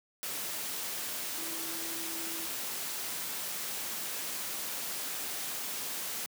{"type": "tone in noise", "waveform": "sine", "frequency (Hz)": 329.2, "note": "E4", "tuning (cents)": -2, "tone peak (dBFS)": -45, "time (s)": [1.38, 2.46], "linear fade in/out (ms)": 0, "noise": "white", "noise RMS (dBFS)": -37, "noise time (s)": [0.23, 6.26], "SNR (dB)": -11, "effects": ["high-pass 150 Hz 12 dB/octave"]}